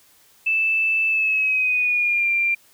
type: tone with pitch glide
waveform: sine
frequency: 2637 to 2377 Hz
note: E7 to D7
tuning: 0 to +20 cents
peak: -17 dBFS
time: 0.46-2.55 s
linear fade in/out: 10 ms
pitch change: -180 cents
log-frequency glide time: 1.08-2.3 s
effects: white hiss -55 dBFS RMS until 2.73 s